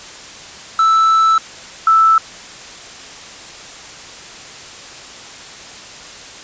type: tone pair in turn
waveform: triangle / sine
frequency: 1318.5 / 1318.5 Hz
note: E6 / E6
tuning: 0 / 0 cents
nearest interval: unison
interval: 0 cents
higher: neither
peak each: -7 dBFS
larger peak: neither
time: 0.79-1.38 / 1.87-2.18 s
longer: first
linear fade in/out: 2 ms
effects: white hiss -34 dBFS RMS until 6.43 s + resampled to 16000 Hz